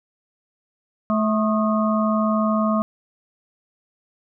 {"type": "harmonic tone with a mistuned harmonic", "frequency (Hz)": 216.6, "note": "A3", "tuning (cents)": -27, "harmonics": [1, 3, 5, 6], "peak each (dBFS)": [-19, -24, -26, -27], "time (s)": [1.1, 2.82], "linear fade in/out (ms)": 0, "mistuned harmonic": 6, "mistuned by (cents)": -81, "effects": []}